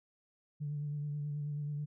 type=tone with vibrato; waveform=sine; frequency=146.83 Hz; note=D3; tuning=in tune; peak=-34 dBFS; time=0.6-1.86 s; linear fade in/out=20 ms; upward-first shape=triangle; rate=9.3 Hz; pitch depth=34 cents each way; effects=tanh soft clip ceiling -30 dBFS